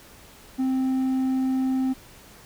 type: tone with hard clipping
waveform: sine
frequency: 261.6 Hz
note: C4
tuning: in tune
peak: -22 dBFS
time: 0.58-1.94 s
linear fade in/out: 20 ms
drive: 3 dB
effects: pink hiss -49 dBFS RMS until 2.45 s